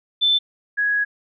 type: tone pair in turn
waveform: sine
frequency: 3530 / 1665.9 Hz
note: A7 / G#6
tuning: +5 / +5 cents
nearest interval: octave + minor second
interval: 1300 cents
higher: first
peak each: -14 / -17 dBFS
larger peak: first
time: 0.21-0.39 / 0.77-1.05 s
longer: second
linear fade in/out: 20 ms
effects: none